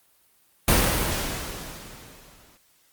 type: noise with exponential decay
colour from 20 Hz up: pink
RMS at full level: -17 dBFS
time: 0.68-2.57 s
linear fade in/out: 2 ms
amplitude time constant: 410 ms
effects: white hiss -62 dBFS RMS until 2.92 s + Opus 32 kbps